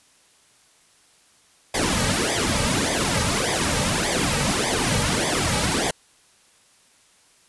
pink noise with flanger, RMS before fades -22 dBFS, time 1.74-5.91 s, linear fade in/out 5 ms, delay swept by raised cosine 0.71 to 2.91 ms, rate 1.7 Hz, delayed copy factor -0.8, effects white hiss -57 dBFS RMS until 7.48 s + resampled to 24000 Hz

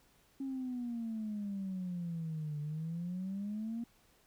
sine exponential two-way sweep, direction down then up, 273.9 to 146.83 to 236.7 Hz, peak -35 dBFS, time 0.4-3.84 s, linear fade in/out 5 ms, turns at 2.6 s, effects tanh soft clip ceiling -32 dBFS + pink hiss -68 dBFS RMS until 4.26 s

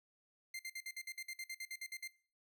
sawtooth tone bursts, 2093 Hz, C7, in tune, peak -39 dBFS, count 15, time 0.54-2.077 s, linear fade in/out 5 ms, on 53 ms, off 53 ms, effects noise-tail reverb RT60 0.4 s tail -18 dB re dry

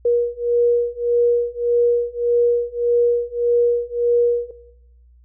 sine beating tone pair, 476.8 / 478.5 Hz, A#4 / A#4, +39 / +45 cents, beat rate 1.7 Hz, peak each -19 / -19 dBFS, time 0.05-4.51 s, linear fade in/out 5 ms, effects noise-tail reverb RT60 0.9 s tail -17 dB re dry + added 60 Hz sine -47 dBFS peak until 5.24 s

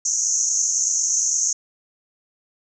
white band-pass noise, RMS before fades -21 dBFS, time 0.05-1.53 s, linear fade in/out 5 ms, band 6000 to 6800 Hz, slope 96 dB/octave, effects none

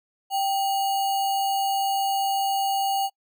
sine tone with sample-and-hold, 784 Hz, G5, in tune, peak -21 dBFS, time 0.3-3.1 s, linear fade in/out 50 ms, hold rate 3675 Hz, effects noise-tail reverb RT60 0.1 s tail -25 dB re dry

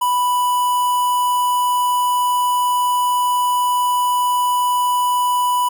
square tone with notch filter, 987.8 Hz, B5, in tune, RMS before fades -17 dBFS, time 0.01-5.69 s, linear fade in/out 10 ms, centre 4400 Hz, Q 0.77, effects none

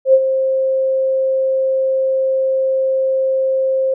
sine tone with ADSR envelope, 529 Hz, C5, 19 cents sharp, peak -4 dBFS, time 0.05-3.94 s, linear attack 86 ms, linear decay 54 ms, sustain -9 dB, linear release 4 ms, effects none

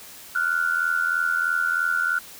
sine tone pair together, 1398 / 1481.1 Hz, F6 / F#6, +1 / +1 cents, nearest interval minor second, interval 100 cents, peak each -23 dBFS, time 0.35-2.19 s, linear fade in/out 5 ms, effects white hiss -43 dBFS RMS until 2.39 s

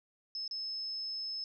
sine tone with dropouts, 5210 Hz, E8, 21 cents flat, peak -36 dBFS, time 0.35-1.44 s, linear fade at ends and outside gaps 1 ms, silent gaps 0.478-0.511 s, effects none

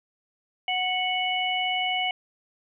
harmonic tone, 738 Hz, F#5, 5 cents flat, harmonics 1 / 3 / 4, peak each -28 / -28 / -28 dBFS, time 0.68-2.11 s, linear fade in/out 2 ms, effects none

